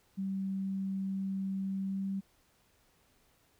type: tone with pitch glide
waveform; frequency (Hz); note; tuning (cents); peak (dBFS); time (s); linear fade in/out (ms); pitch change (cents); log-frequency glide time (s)
sine; 193 to 194.57; G3 to G3; -27 to -13; -32; 0.17-2.21; 20; +14; 1.8-2.09
effects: pink hiss -69 dBFS RMS until 3.59 s